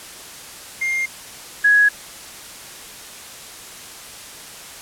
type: tone pair in turn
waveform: triangle / sine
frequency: 2116 / 1669.1 Hz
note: C7 / G#6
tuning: +19 / +8 cents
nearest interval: major third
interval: 411 cents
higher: first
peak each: -17 / -10 dBFS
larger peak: second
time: 0.81-1.06 / 1.64-1.89 s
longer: neither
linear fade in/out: 10 ms
effects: white hiss -37 dBFS RMS until 4.81 s + low-pass 11000 Hz 12 dB/octave